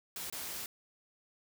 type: noise with dropouts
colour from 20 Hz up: white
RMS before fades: -41 dBFS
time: 0.16-0.66 s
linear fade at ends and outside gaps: 2 ms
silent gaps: 0.3-0.325 s
effects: none